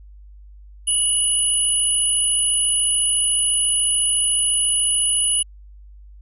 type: tone pair together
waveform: sine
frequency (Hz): 2931 / 9927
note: F#7 / D#9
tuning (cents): -17 / -5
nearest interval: octave + major sixth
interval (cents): 2112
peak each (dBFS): -23 / -17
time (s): 0.87-5.43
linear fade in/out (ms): 10
effects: added 50 Hz sine -40 dBFS peak until 6.21 s